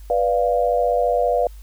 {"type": "chord", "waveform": "sine", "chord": "B diminished", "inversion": "none", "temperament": "equal with one note detuned", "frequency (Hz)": [492.2, 587.3, 698.5], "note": ["B4", "D5", "F5"], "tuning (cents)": [-6, 0, 0], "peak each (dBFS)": [-20, -21, -20], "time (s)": [0.1, 1.47], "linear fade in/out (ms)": 2, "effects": ["added 50 Hz sine -36 dBFS peak until 1.62 s", "white hiss -54 dBFS RMS until 1.62 s"]}